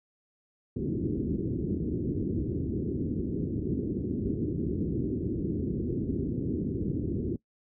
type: low-pass noise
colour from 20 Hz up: white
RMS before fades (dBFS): -30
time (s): 0.76-7.36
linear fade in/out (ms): 5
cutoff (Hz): 380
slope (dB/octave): 48
effects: noise-tail reverb RT60 0.1 s tail -20 dB re dry + high-pass 60 Hz 12 dB/octave